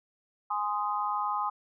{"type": "chord", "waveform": "sine", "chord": "Ab major", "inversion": "none", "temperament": "just", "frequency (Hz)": [830.6, 1038.3, 1245.9], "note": ["Ab5", "C6", "Eb6"], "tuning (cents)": [0, -14, 2], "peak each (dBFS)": -32, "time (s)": [0.5, 1.5], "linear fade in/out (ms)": 10, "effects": []}